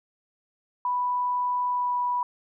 sine tone with pitch glide, 987.8 to 981.5 Hz, B5 to B5, 0 to -11 cents, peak -23 dBFS, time 0.85-2.23 s, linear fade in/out 2 ms, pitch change -11 cents, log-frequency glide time 1.68-1.98 s, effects none

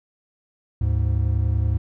triangle tone pair together, 73.82 / 104.4 Hz, D2 / G#2, +9 / +10 cents, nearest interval tritone, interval 601 cents, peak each -19 dBFS, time 0.81-1.78 s, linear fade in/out 5 ms, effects none

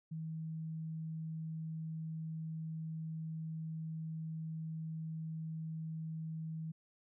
sine tone, 160 Hz, D#3, 49 cents sharp, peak -39 dBFS, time 0.11-6.72 s, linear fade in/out 10 ms, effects none

